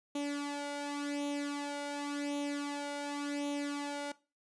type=tone with flanger; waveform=sawtooth; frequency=287.6 Hz; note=D4; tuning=36 cents flat; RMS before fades=-37 dBFS; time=0.15-4.12 s; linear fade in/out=5 ms; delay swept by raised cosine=0.3 to 1.4 ms; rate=0.9 Hz; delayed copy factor=+0.7; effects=noise-tail reverb RT60 0.3 s tail -19 dB re dry + resampled to 22050 Hz